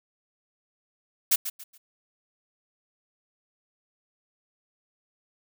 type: noise with echo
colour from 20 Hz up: blue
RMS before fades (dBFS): -20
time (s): 1.31-1.36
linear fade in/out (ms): 10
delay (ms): 140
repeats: 3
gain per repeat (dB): -11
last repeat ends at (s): 1.78
effects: none